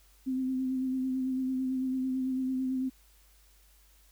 sine tone with vibrato, 260 Hz, C4, 11 cents flat, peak -28 dBFS, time 0.26-2.9 s, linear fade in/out 20 ms, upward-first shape sine, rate 9 Hz, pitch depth 24 cents each way, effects added 50 Hz sine -60 dBFS peak until 4.11 s + white hiss -64 dBFS RMS until 4.11 s

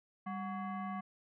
sine tone with frequency modulation, 197.5 Hz, G3, 13 cents sharp, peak -37 dBFS, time 0.26-1.01 s, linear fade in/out 10 ms, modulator 932 Hz, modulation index 1.1, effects none

